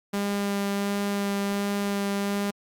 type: tone with vibrato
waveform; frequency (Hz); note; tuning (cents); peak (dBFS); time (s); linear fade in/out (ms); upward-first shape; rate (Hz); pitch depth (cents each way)
sawtooth; 200.9; G3; +43; -21; 0.13-2.51; 10; sine; 1.4; 9
effects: Opus 48 kbps